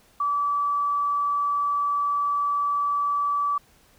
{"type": "tone", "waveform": "sine", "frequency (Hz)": 1153, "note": "D6", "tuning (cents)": -32, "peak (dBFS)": -21, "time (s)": [0.2, 3.58], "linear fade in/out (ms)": 5, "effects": ["pink hiss -58 dBFS RMS until 3.98 s"]}